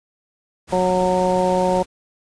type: noise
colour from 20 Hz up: pink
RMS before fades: -34 dBFS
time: 0.67-1.86 s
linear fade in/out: 50 ms
type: harmonic tone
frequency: 183.3 Hz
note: F#3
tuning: 16 cents flat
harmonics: 1 / 2 / 3 / 4 / 5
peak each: -23 / -23 / -19 / -24 / -22 dBFS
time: 0.72-1.83 s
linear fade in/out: 10 ms
effects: resampled to 22050 Hz